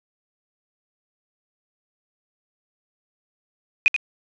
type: tone with echo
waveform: sine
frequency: 2489 Hz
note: D#7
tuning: in tune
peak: -11 dBFS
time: 3.86-3.88 s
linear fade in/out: 0 ms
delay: 83 ms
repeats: 1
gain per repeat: -7 dB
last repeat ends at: 3.963 s
effects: resampled to 16000 Hz + 7-bit